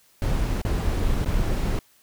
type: noise with dropouts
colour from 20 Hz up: brown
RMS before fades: -23 dBFS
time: 0.22-1.79 s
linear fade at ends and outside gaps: 1 ms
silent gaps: 0.617-0.65 / 1.247-1.259 s
effects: white hiss -59 dBFS RMS until 2.02 s